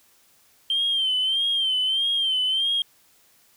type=tone with vibrato; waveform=sine; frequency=3136 Hz; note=G7; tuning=in tune; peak=-19 dBFS; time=0.7-2.82 s; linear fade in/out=2 ms; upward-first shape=sine; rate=1.6 Hz; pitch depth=71 cents each way; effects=tanh soft clip ceiling -16 dBFS + white hiss -59 dBFS RMS until 3.56 s